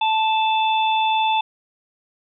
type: harmonic tone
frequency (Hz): 878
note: A5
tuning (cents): -4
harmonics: 1 / 3 / 4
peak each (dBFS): -17 / -26 / -26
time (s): 0.01-1.41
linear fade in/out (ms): 5
effects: none